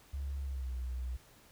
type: tone with pitch glide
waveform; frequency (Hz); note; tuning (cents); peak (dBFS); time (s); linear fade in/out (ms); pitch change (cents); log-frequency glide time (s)
sine; 69.3 to 62.46; C#2 to B1; 0 to +20; -35; 0.13-1.17; 10; -180; 0.41-0.75
effects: pink hiss -61 dBFS RMS until 1.51 s